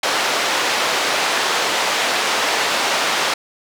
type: band-pass noise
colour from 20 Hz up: pink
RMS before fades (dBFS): -19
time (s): 0.03-3.34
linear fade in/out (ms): 5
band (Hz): 600 to 5500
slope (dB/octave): 12
effects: none